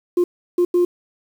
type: tone bursts at uneven times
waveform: sine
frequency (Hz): 353.1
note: F4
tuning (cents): +19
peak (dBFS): -11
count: 3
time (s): 0.17-0.24 / 0.58-0.65 / 0.74-0.85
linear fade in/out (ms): 5
effects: tanh soft clip ceiling -10 dBFS + 7-bit